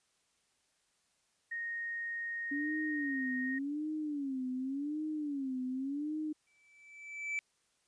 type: tone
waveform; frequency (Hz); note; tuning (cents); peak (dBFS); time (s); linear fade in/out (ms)
sine; 1860; A#6; -4; -36; 1.51-3.59; 10
type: tone with vibrato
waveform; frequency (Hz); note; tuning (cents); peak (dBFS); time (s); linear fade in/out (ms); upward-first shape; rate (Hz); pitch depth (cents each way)
sine; 280.7; C#4; +22; -34; 2.51-6.33; 10; sine; 0.88; 170
type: tone with exponential growth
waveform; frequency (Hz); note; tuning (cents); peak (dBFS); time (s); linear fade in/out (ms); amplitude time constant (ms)
triangle; 2315; D7; -25; -30; 6.47-7.39; 0; 200
effects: white hiss -75 dBFS RMS until 7.87 s + resampled to 22050 Hz